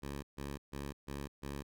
10% pulse tone bursts, 70.2 Hz, C#2, 22 cents sharp, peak -32 dBFS, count 5, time 0.02-1.63 s, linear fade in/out 20 ms, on 210 ms, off 140 ms, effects none

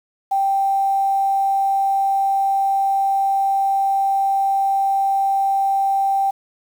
sine tone, 784 Hz, G5, in tune, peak -15 dBFS, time 0.31-6.31 s, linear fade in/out 10 ms, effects 7-bit

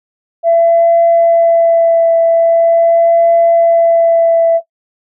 sine tone with vibrato, 670 Hz, E5, 28 cents sharp, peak -5 dBFS, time 0.43-4.61 s, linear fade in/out 50 ms, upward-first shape triangle, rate 0.43 Hz, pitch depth 14 cents each way, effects noise-tail reverb RT60 0.1 s tail -17 dB re dry + tanh soft clip ceiling -1 dBFS

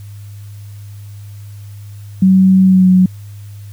sine tone with pitch glide, 188.8 to 184.59 Hz, F#3 to F#3, +35 to -4 cents, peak -5 dBFS, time 2.22-3.06 s, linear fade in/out 5 ms, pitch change -39 cents, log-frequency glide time 2.64-2.88 s, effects added 102 Hz sine -29 dBFS peak until 3.72 s + white hiss -48 dBFS RMS until 3.72 s

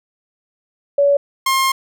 sine / sawtooth tone pair in turn, 567 / 1065.4 Hz, C#5 / C6, +39 / +31 cents, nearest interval major seventh, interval 1092 cents, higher second, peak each -10 dBFS, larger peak neither, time 0.98-1.17 / 1.46-1.72 s, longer second, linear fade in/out 5 ms, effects none

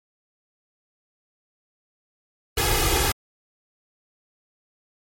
pink noise with comb filter, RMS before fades -21 dBFS, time 2.57-3.12 s, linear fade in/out 5 ms, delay 2.4 ms, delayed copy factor +0.85, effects MP3 64 kbps

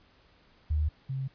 sine tone pair in turn, 76 / 133.75 Hz, D#2 / C3, -40 / +38 cents, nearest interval minor seventh, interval 978 cents, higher second, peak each -24 / -30 dBFS, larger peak first, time 0.7-0.89 / 1.09-1.28 s, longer neither, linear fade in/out 10 ms, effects pink hiss -62 dBFS RMS until 1.34 s + resampled to 11025 Hz

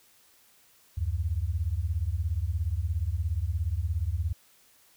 sine beating tone pair, 74 / 91 Hz, D2 / F#2, +14 / -28 cents, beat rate 17 Hz, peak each -29 / -29 dBFS, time 0.97-4.33 s, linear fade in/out 10 ms, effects white hiss -61 dBFS RMS until 4.96 s

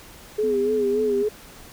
sine tone with vibrato, 415.3 Hz, G#4, in tune, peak -19 dBFS, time 0.38-1.29 s, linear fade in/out 10 ms, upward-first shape sine, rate 3.5 Hz, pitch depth 69 cents each way
sine tone with pitch glide, 251.3 to 249.4 Hz, B3 to B3, +30 to +17 cents, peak -28 dBFS, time 0.43-1.23 s, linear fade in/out 10 ms, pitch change -13 cents, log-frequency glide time 0.62-1.05 s
effects pink hiss -45 dBFS RMS until 1.72 s

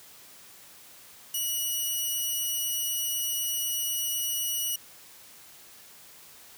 5% pulse tone, 2923 Hz, F#7, 22 cents flat, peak -19 dBFS, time 1.34-4.76 s, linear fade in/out 5 ms, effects white hiss -51 dBFS RMS until 6.57 s + high-pass 60 Hz 12 dB/octave

